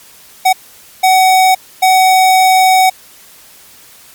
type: tone bursts at uneven times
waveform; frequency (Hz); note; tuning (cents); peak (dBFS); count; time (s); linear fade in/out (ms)
square; 751; F#5; +26; -6; 3; 0.45-0.53 / 1.03-1.55 / 1.82-2.9; 10
effects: white hiss -40 dBFS RMS until 4.14 s + MP3 96 kbps